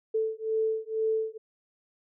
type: beating tone pair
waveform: sine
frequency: 440 / 442.1 Hz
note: A4 / A4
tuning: 0 / +8 cents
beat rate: 2.1 Hz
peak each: -29 dBFS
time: 0.14-1.38 s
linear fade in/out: 10 ms
effects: none